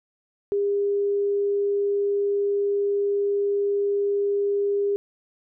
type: tone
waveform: sine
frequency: 403.7 Hz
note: G#4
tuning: 49 cents flat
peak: -20 dBFS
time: 0.52-4.96 s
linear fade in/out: 0 ms
effects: none